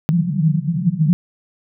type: band-pass noise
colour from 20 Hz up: pink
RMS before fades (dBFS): -17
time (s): 0.09-1.13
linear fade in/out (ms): 0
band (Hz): 150 to 180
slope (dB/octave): 96
effects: none